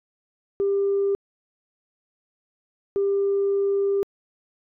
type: tone bursts at uneven times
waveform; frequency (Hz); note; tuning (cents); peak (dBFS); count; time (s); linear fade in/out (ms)
sine; 397.3; G4; +23; -18; 2; 0.6-1.15 / 2.96-4.03; 0
effects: tanh soft clip ceiling -15 dBFS